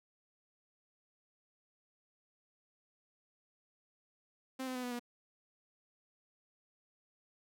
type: tone with pitch steps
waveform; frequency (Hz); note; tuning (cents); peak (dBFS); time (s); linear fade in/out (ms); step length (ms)
sawtooth; 261.6 / 256.4 / 251.2 / 246.2 / 241.3; C4 / C4 / B3 / B3 / B3; 0 / -35 / +30 / -5 / -40; -34; 4.59-4.995; 10; 81
effects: none